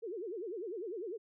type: tone with vibrato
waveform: sine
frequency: 401.3 Hz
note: G4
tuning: 41 cents sharp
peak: -38 dBFS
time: 0.02-1.18 s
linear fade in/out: 20 ms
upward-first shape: sine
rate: 10 Hz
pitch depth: 280 cents each way
effects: none